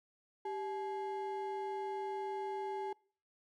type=ring-modulated tone; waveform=triangle; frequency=622.3 Hz; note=D#5; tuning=in tune; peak=-32 dBFS; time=0.45-2.93 s; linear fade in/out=5 ms; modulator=231 Hz; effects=noise-tail reverb RT60 0.5 s tail -25 dB re dry